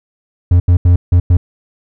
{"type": "tone bursts at uneven times", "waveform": "triangle", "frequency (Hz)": 88.1, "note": "F2", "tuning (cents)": 16, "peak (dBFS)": -3, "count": 5, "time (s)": [[0.51, 0.6], [0.68, 0.77], [0.85, 0.96], [1.12, 1.2], [1.3, 1.37]], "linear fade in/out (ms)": 5, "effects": []}